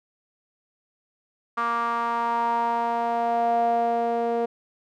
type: tone with band-pass filter sweep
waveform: sawtooth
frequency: 234 Hz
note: A#3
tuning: 7 cents sharp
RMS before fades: -24 dBFS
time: 1.57-4.46 s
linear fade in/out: 10 ms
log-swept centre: 1200 to 560 Hz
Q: 5.6
effects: none